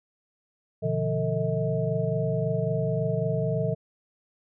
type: tone cluster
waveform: sine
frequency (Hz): 120.4 / 145.8 / 169.5 / 449 / 636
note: B2 / D3 / E3 / A4 / D#5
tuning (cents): -44 / -12 / +49 / +35 / +38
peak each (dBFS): -30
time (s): 0.82-3.75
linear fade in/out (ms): 20
effects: none